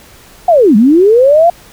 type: linear two-way sweep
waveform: sine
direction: down then up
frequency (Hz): 740 to 196 to 707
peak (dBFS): -3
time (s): 0.48-1.5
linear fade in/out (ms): 5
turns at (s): 0.76
effects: pink hiss -39 dBFS RMS until 1.72 s